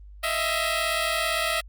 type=tone pair together; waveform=10% pulse; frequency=632.3 / 670 Hz; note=D#5 / E5; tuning=+28 / +28 cents; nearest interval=minor second; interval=100 cents; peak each=-18 dBFS; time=0.23-1.61 s; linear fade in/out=10 ms; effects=added 50 Hz sine -42 dBFS peak until 1.68 s + Opus 32 kbps